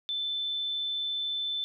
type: tone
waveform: sine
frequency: 3526 Hz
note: A7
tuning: 3 cents sharp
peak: -29 dBFS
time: 0.09-1.64 s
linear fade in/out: 0 ms
effects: none

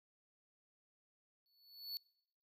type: tone with exponential growth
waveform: square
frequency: 4435 Hz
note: C#8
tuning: in tune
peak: -39 dBFS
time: 1.46-1.97 s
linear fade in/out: 0 ms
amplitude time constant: 110 ms
effects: noise-tail reverb RT60 0.8 s tail -26 dB re dry

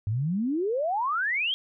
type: exponential sweep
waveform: sine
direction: up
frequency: 98.5 to 3304 Hz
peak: -24 dBFS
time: 0.07-1.54 s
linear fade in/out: 0 ms
effects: none

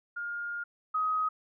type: tone pair in turn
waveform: sine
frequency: 1415 / 1260.6 Hz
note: F6 / D#6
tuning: +22 / +22 cents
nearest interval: major second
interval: 200 cents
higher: first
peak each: -33 / -26 dBFS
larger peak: second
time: 0.16-0.64 / 0.94-1.29 s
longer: first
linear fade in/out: 10 ms
effects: none

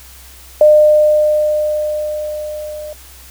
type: tone with level ramp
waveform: sine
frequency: 605 Hz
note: D#5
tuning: 49 cents flat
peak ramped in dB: -3 to -25 dBFS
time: 0.61-2.93 s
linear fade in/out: 2 ms
effects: added 64 Hz sine -40 dBFS peak until 3.3 s + white hiss -40 dBFS RMS until 3.3 s

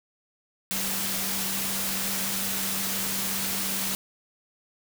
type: tone in noise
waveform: sine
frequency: 193.4 Hz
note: G3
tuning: 23 cents flat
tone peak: -37 dBFS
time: 0.71-3.95 s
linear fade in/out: 0 ms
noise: white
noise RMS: -29 dBFS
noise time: 0.71-3.95 s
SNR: -11 dB
effects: none

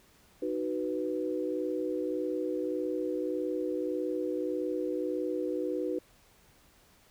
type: chord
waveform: sine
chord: B major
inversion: first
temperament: just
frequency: 308.7 / 370.4 / 493.9 Hz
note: D#4 / F#4 / B4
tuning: -14 / +2 / 0 cents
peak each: -34 dBFS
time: 0.42-5.99 s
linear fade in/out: 5 ms
effects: pink hiss -62 dBFS RMS until 7.1 s

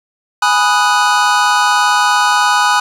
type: chord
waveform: square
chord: G# minor seventh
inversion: none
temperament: equal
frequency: 830.6 / 987.8 / 1244.5 / 1480 Hz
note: G#5 / B5 / D#6 / F#6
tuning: 0 / 0 / 0 / 0 cents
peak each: -16 dBFS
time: 0.42-2.8 s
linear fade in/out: 5 ms
effects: low-pass 8000 Hz 12 dB/octave + 7-bit

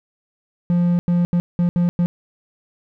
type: tone bursts at uneven times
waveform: triangle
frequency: 174.61 Hz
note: F3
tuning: in tune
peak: -12 dBFS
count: 6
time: 0.7-0.99 / 1.08-1.25 / 1.33-1.4 / 1.59-1.69 / 1.76-1.89 / 1.99-2.06 s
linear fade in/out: 0 ms
effects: none

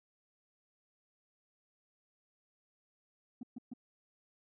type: tone bursts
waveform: sine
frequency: 244 Hz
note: B3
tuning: 21 cents flat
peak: -38 dBFS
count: 3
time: 3.41-3.736 s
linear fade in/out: 5 ms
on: 22 ms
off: 130 ms
effects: tanh soft clip ceiling -39 dBFS

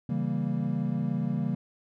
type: chord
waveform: triangle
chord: C# diminished seventh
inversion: none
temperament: equal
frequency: 138.59 / 164.81 / 196 / 233.1 Hz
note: C#3 / E3 / G3 / Bb3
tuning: 0 / 0 / 0 / 0 cents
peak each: -30 dBFS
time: 0.09-1.55 s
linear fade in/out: 5 ms
effects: none

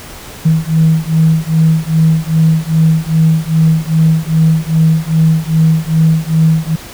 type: beating tone pair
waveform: sine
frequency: 159 / 161.5 Hz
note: D#3 / E3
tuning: +38 / -35 cents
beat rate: 2.5 Hz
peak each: -10 dBFS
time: 0.45-6.76 s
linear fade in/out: 10 ms
effects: tanh soft clip ceiling 0 dBFS + pink hiss -31 dBFS RMS until 6.93 s

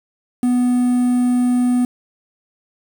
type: tone with quantisation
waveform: triangle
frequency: 246.9 Hz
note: B3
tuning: in tune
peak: -11 dBFS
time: 0.43-1.85 s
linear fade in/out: 2 ms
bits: 6
effects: none

